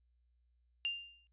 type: tone with exponential decay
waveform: sine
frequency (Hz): 2794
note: F7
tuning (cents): 0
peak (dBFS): -31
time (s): 0.85-1.27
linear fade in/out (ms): 0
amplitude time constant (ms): 90
effects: added 60 Hz sine -70 dBFS peak until 1.32 s + resampled to 8000 Hz